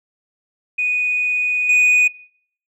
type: tone with level steps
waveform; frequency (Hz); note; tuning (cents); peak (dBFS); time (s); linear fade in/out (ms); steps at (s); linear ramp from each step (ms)
sine; 2479; D#7; -7; -16 / -8; 0.78-2.08; 10; 1.69; 5
effects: noise-tail reverb RT60 0.6 s tail -23 dB re dry + tanh soft clip ceiling -10 dBFS